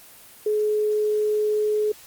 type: tone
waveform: sine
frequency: 424.3 Hz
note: G#4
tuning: 37 cents sharp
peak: -19 dBFS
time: 0.46-1.92 s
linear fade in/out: 5 ms
effects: white hiss -47 dBFS RMS until 2.06 s + Opus 24 kbps